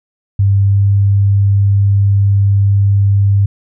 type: tone with pitch glide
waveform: sine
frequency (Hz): 99 to 99.75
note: G2 to G2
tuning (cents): +18 to +31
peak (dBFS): -7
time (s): 0.39-3.46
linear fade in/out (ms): 5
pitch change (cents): +13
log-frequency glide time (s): 0.61-0.83
effects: none